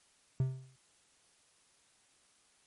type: tone with exponential decay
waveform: triangle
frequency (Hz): 130.81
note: C3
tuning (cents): 0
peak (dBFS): -23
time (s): 0.4-0.76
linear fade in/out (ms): 2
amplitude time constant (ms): 77
effects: white hiss -68 dBFS RMS until 2.66 s + MP3 48 kbps